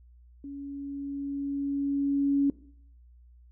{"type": "tone with level ramp", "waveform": "sine", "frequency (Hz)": 280.3, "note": "C#4", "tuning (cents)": 19, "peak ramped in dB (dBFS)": [-37, -20], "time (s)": [0.44, 2.5], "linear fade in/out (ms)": 2, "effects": ["noise-tail reverb RT60 0.6 s tail -19 dB re dry", "added 60 Hz sine -52 dBFS peak until 3.51 s"]}